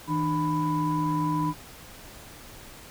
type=tone cluster; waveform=sine; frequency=159.8 / 300.4 / 993 Hz; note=D#3 / D4 / B5; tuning=+47 / +39 / +9 cents; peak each=-27 dBFS; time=0.07-1.54 s; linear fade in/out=50 ms; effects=tanh soft clip ceiling -16 dBFS + pink hiss -46 dBFS RMS until 2.9 s